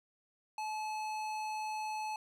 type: tone with tanh clipping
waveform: sine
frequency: 861 Hz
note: A5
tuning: 38 cents flat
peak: -38 dBFS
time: 0.58-2.16 s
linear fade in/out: 2 ms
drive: 18 dB
effects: none